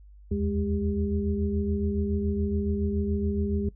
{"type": "tone cluster", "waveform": "sine", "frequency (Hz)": [76.5, 83.6, 205.7, 399.7], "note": ["D#2", "E2", "G#3", "G4"], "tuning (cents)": [-29, 25, -16, 34], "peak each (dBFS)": [-30, -32, -28, -32], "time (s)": [0.31, 3.69], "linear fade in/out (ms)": 5, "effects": ["noise-tail reverb RT60 0.1 s tail -19 dB re dry", "added 50 Hz sine -47 dBFS peak until 3.75 s"]}